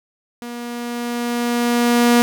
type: tone with level ramp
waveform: sawtooth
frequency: 239.2 Hz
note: A#3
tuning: 45 cents sharp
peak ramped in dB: -25 to -6 dBFS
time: 0.42-2.22 s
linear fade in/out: 0 ms
effects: none